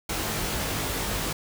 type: noise with comb filter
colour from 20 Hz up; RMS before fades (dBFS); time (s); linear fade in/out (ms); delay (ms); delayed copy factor
pink; -29; 0.09-1.33; 5; 19; +0.8
effects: none